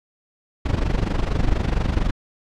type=noise with amplitude modulation; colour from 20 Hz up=brown; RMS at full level=-17 dBFS; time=0.65-2.11 s; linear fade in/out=10 ms; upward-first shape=sine; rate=24.3 Hz; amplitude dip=80%; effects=low-pass 5000 Hz 12 dB/octave